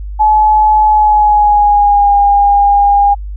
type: tone with pitch glide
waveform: sine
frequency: 855 to 810.3 Hz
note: A5 to G#5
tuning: -50 to -43 cents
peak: -5 dBFS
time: 0.19-3.15 s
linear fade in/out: 20 ms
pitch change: -93 cents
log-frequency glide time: 0.85-2.13 s
effects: added 50 Hz sine -20 dBFS peak until 3.36 s

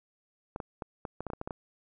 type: clicks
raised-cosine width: 1 ms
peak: -22 dBFS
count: 11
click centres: 0.561 / 0.602 / 0.822 / 1.052 / 1.206 / 1.267 / 1.302 / 1.334 / 1.414 / 1.475 / 1.508 s
effects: none

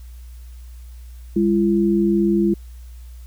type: tone pair together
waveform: sine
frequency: 201.7 / 339.2 Hz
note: G3 / E4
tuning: +50 / +50 cents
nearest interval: major sixth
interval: 900 cents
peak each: -17 dBFS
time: 1.36-2.54 s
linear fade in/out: 5 ms
effects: added 60 Hz sine -35 dBFS peak until 3.26 s + white hiss -55 dBFS RMS until 3.26 s

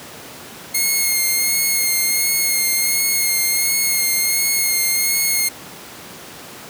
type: tone with vibrato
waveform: 5% pulse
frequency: 2147 Hz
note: C7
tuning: 44 cents sharp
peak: -6 dBFS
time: 0.74-5.49 s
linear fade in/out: 10 ms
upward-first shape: sine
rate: 1.4 Hz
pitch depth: 23 cents each way
effects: pink hiss -36 dBFS RMS until 6.69 s + high-pass 150 Hz 12 dB/octave

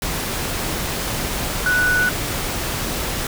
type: tone in noise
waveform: sine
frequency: 1480 Hz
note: F#6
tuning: in tune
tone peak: -15 dBFS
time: 1.66-2.09 s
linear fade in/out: 2 ms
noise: pink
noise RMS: -24 dBFS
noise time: 0.02-3.27 s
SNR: +6 dB
effects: none

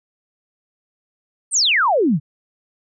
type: exponential sweep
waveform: sine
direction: down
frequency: 9320 to 130.81 Hz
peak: -13 dBFS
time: 1.51-2.2 s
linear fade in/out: 50 ms
effects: none

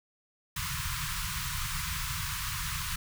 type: band-stop noise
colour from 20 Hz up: pink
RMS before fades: -34 dBFS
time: 0.56-2.96 s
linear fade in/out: 5 ms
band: 170 to 960 Hz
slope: 96 dB/octave
effects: none

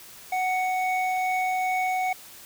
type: tone pair together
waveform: triangle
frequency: 742.8 / 2226 Hz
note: F#5 / C#7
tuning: +7 / +7 cents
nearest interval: octave + perfect fifth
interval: 1900 cents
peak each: -22 / -28 dBFS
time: 0.32-2.13 s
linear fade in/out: 5 ms
effects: white hiss -46 dBFS RMS until 2.45 s

